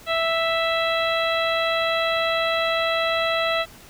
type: harmonic tone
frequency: 659.3 Hz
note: E5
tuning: in tune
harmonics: 1 / 2 / 3 / 4 / 5 / 6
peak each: -23 / -26 / -28 / -29 / -30 / -31 dBFS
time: 0.06-3.66 s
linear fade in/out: 50 ms
effects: pink hiss -46 dBFS RMS until 3.89 s